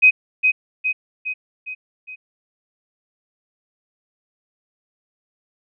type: tone with echo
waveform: sine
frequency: 2516 Hz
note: D#7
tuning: 19 cents sharp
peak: -7 dBFS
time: 0.02-0.11 s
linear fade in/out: 20 ms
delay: 410 ms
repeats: 5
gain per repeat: -5 dB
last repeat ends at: 2.16 s
effects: none